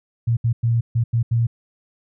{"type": "tone bursts at uneven times", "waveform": "sine", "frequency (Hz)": 116.54, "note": "A#2", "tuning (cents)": 0, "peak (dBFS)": -15, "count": 6, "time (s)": [[0.27, 0.37], [0.44, 0.53], [0.63, 0.81], [0.95, 1.04], [1.13, 1.23], [1.31, 1.47]], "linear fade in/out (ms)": 10, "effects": []}